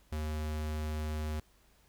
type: tone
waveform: square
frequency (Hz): 76.8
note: D#2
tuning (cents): -22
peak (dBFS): -34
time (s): 0.12-1.4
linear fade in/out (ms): 5
effects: added 50 Hz sine -67 dBFS peak until 1.88 s + pink hiss -67 dBFS RMS until 1.88 s